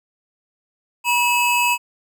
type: tone pair together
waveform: square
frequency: 967.7 / 2590 Hz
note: B5 / E7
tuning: -36 / -31 cents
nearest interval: octave + perfect fourth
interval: 1705 cents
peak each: -19 dBFS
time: 1.04-1.78 s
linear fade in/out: 50 ms
effects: none